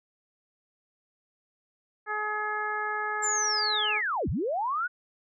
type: harmonic tone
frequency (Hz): 423.5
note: G#4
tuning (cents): +34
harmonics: 1 / 2 / 3 / 4 / 5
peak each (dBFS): -38 / -34 / -33 / -32 / -42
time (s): 2.06-4.02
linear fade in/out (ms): 50
type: linear two-way sweep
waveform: sine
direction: down then up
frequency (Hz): 7459 to 52.1 to 1507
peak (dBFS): -26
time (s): 3.22-4.88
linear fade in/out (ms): 20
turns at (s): 4.29
effects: none